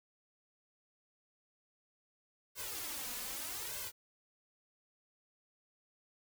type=noise with flanger; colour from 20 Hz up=white; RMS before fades=-42 dBFS; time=2.55-3.92 s; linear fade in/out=50 ms; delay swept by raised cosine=1.9 to 4.1 ms; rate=0.81 Hz; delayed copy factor=+1; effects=none